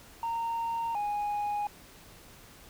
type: tone pair in turn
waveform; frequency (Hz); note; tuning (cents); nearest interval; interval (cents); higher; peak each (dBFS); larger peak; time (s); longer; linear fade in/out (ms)
sine; 922 / 826.8; A#5 / G#5; -19 / -8; major second; 189; first; -27 / -26; second; 0.23-0.95 / 0.95-1.67; neither; 2
effects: tanh soft clip ceiling -28 dBFS + pink hiss -53 dBFS RMS until 2.69 s